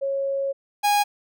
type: tone pair in turn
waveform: sine / 45% pulse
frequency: 549 / 822.6 Hz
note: C#5 / G#5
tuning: -17 / -17 cents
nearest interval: perfect fifth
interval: 700 cents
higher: second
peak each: -22 / -17 dBFS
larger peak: second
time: 0.01-0.53 / 0.83-1.04 s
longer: first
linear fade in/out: 20 ms
effects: none

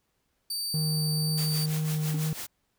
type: tone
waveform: sawtooth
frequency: 4618 Hz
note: D8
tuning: 30 cents flat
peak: -27 dBFS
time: 0.5-1.66 s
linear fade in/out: 5 ms
type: tone with vibrato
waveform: triangle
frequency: 154.7 Hz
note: D#3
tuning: 10 cents flat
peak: -24 dBFS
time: 0.74-2.33 s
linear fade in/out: 2 ms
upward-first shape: triangle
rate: 2.1 Hz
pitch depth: 11 cents each way
type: noise with tremolo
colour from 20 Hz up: white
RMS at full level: -36 dBFS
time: 1.37-2.47 s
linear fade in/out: 10 ms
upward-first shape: sine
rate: 6 Hz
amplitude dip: 65%
type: tone with exponential decay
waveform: triangle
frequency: 285.9 Hz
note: D4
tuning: 46 cents flat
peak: -30 dBFS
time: 2.14-2.26 s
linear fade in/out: 2 ms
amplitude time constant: 24 ms
effects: pink hiss -75 dBFS RMS until 2.78 s

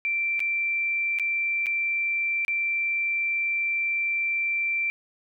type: tone with dropouts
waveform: sine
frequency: 2349 Hz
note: D7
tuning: in tune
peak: -23 dBFS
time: 0.05-4.9 s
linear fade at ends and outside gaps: 0 ms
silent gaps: 0.394-0.403 / 1.187-1.197 / 1.66-1.667 / 2.449-2.481 s
effects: none

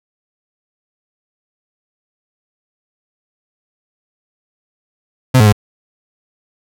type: tone with pitch steps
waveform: 35% pulse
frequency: 128.9 / 106.9 / 104 Hz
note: C3 / A2 / G#2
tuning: -26 / -49 / +3 cents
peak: -4 dBFS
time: 5.34-5.526 s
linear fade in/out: 10 ms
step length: 62 ms
effects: none

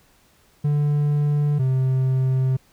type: tone pair in turn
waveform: triangle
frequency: 146.83 / 130.81 Hz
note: D3 / C3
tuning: 0 / 0 cents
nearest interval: major second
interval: 200 cents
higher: first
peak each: -15 dBFS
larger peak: neither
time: 0.64-1.59 / 1.59-2.57 s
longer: second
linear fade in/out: 10 ms
effects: pink hiss -58 dBFS RMS until 2.72 s

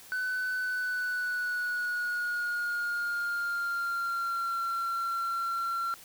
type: tone with pitch glide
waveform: sine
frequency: 1505 to 1364.2 Hz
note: F#6 to F6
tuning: +29 to -41 cents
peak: -26 dBFS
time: 0.12-5.94 s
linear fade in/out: 0 ms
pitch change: -170 cents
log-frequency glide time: 0.58-4.61 s
effects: tanh soft clip ceiling -28 dBFS + white hiss -51 dBFS RMS until 6.04 s

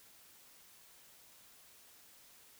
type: silence
effects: white hiss -61 dBFS RMS until 2.59 s

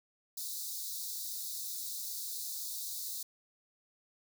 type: high-pass noise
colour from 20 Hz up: white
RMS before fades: -40 dBFS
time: 0.37-3.23 s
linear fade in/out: 5 ms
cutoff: 3700 Hz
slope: 96 dB/octave
effects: none

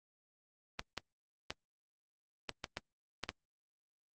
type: clicks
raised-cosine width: 0.2 ms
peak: -19 dBFS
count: 8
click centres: 0.794 / 0.977 / 1.505 / 2.493 / 2.642 / 2.771 / 3.237 / 3.291 s
effects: Opus 24 kbps

